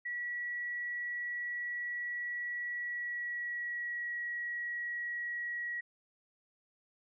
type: tone with pitch glide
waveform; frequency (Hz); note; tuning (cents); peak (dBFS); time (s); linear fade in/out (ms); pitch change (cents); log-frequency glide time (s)
sine; 1935 to 1915; B6 to A#6; -36 to +46; -35; 0.05-5.81; 10; -18; 2.74-4.21
effects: none